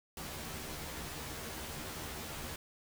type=noise with comb filter; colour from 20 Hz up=pink; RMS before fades=-43 dBFS; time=0.17-2.56 s; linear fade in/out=2 ms; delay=13 ms; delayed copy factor=+1; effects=none